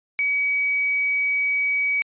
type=tone with quantisation; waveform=sine; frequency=2270 Hz; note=C#7; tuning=41 cents sharp; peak=-19 dBFS; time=0.19-2.02 s; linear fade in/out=0 ms; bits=7; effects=resampled to 8000 Hz